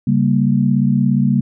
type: chord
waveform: sine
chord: G diminished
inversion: second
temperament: equal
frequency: 138.59 / 196 / 233.1 Hz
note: Db3 / G3 / Bb3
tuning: 0 / 0 / 0 cents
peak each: -16 dBFS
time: 0.07-1.41 s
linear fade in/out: 5 ms
effects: none